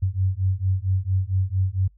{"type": "beating tone pair", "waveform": "sine", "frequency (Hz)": [92.5, 96.9], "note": ["F#2", "G2"], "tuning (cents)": [0, -20], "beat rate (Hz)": 4.4, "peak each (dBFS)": -23, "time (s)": [0.02, 1.88], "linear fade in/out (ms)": 10, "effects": ["noise-tail reverb RT60 0.1 s tail -24 dB re dry", "added 50 Hz sine -52 dBFS peak until 1.97 s"]}